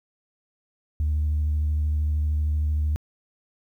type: tone with vibrato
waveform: sine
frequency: 75.6 Hz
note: D#2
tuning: 49 cents flat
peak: -19 dBFS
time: 1-2.96 s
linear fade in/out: 0 ms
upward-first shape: sine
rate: 13 Hz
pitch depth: 19 cents each way
effects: tanh soft clip ceiling -18 dBFS + 10-bit